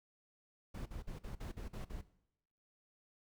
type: noise bursts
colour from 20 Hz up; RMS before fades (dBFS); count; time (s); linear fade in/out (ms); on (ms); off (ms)
brown; -44; 8; 0.74-2.015; 10; 120; 45
effects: noise-tail reverb RT60 0.8 s tail -17 dB re dry